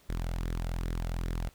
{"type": "tone with flanger", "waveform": "sawtooth", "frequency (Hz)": 42.31, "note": "E1", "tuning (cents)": 46, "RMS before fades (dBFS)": -33, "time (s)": [0.09, 1.49], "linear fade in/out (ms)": 0, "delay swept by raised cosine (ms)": [0.52, 1.47], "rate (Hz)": 2.5, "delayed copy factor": 0.5, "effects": ["pink hiss -62 dBFS RMS until 1.54 s"]}